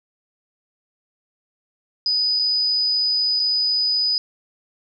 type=tone with dropouts; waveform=sine; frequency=4978 Hz; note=D#8; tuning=in tune; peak=-17 dBFS; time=2.06-4.18 s; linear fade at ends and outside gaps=1 ms; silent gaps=2.392-2.395 / 3.395-3.399 s; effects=none